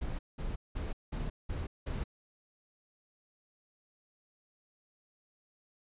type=noise bursts; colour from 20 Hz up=brown; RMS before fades=-36 dBFS; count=6; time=0.01-2.04 s; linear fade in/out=10 ms; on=180 ms; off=190 ms; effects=resampled to 8000 Hz